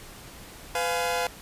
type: chord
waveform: sawtooth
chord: F diminished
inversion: second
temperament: just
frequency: 502.9 / 698.5 / 838.1 Hz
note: Cb5 / F5 / Ab5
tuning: +31 / 0 / +16 cents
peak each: -25 / -25 / -28 dBFS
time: 0.75-1.27 s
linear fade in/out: 2 ms
effects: pink hiss -45 dBFS RMS until 1.41 s + resampled to 32000 Hz